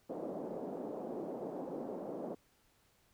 white band-pass noise, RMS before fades -42 dBFS, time 0.09-2.35 s, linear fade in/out 10 ms, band 200 to 610 Hz, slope 24 dB/octave, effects pink hiss -71 dBFS RMS until 3.13 s

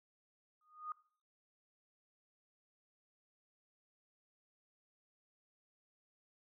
sine tone with exponential growth, 1233 Hz, D#6, 16 cents flat, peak -37 dBFS, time 0.61-0.92 s, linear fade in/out 2 ms, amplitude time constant 66 ms, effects noise-tail reverb RT60 0.5 s tail -21 dB re dry

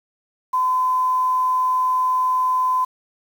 sine tone with quantisation, 1018 Hz, C6, 48 cents flat, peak -16 dBFS, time 0.53-2.85 s, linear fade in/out 10 ms, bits 7, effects none

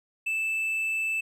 triangle tone, 2637 Hz, E7, in tune, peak -24 dBFS, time 0.26-1.21 s, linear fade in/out 10 ms, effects none

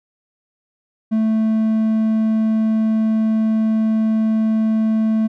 triangle tone, 220 Hz, A3, in tune, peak -12 dBFS, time 1.11-5.28 s, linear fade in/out 20 ms, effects none

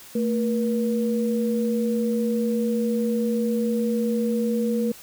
sine tone pair together, 223.8 / 479 Hz, A3 / A#4, +30 / +47 cents, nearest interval octave + minor second, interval 1317 cents, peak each -22 / -25 dBFS, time 0.15-4.92 s, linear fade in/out 5 ms, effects white hiss -45 dBFS RMS until 5.02 s

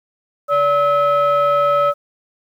sine tone pair together, 576 / 1293.1 Hz, D5 / E6, -34 / -34 cents, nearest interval octave + major second, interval 1400 cents, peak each -13 dBFS, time 0.48-1.94 s, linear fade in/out 50 ms, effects tanh soft clip ceiling -9 dBFS + 8-bit

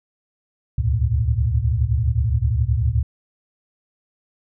sine tone cluster, 68.8 / 76.5 / 106.4 / 117.8 Hz, C#2 / D#2 / G#2 / A#2, -12 / -29 / +42 / +19 cents, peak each -22 dBFS, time 0.78-3.03 s, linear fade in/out 5 ms, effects none

